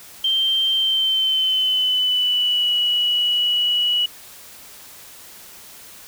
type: tone with pitch glide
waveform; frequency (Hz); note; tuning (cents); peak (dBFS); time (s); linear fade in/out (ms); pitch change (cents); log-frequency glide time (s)
sine; 3142 to 2932; G7 to F#7; +3 to -16; -16; 0.24-4.06; 5; -119; 0.71-2.72
effects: white hiss -42 dBFS RMS until 6.07 s